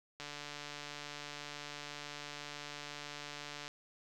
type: click train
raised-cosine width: 0.2 ms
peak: -27 dBFS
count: 509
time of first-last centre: 0.2-3.679 s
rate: 146 Hz
effects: none